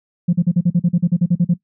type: tone bursts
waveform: sine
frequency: 174.61 Hz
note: F3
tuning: in tune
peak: -9 dBFS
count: 14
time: 0.28-1.541 s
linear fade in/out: 10 ms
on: 52 ms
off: 41 ms
effects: noise-tail reverb RT60 0.1 s tail -19 dB re dry + tanh soft clip ceiling -7 dBFS